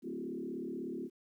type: tone with frequency modulation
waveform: sine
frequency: 299.5 Hz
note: D4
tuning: 34 cents sharp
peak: -37 dBFS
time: 0.02-1.1 s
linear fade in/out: 50 ms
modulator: 36.4 Hz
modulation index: 2.4
effects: 12-bit